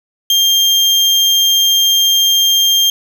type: tone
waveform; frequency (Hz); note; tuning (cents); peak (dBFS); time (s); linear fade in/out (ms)
35% pulse; 3197; G7; +33; -7; 0.3-2.9; 2
effects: 7-bit